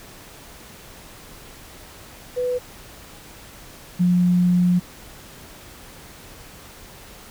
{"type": "tone pair in turn", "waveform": "sine", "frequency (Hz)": [496.5, 178.2], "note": ["B4", "F3"], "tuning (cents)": [9, 35], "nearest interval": "octave + tritone", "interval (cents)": 1774, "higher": "first", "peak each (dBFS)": [-20, -14], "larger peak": "second", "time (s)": [[2.36, 2.59], [3.99, 4.8]], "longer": "second", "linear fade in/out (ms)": 20, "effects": ["pink hiss -43 dBFS RMS until 7.3 s"]}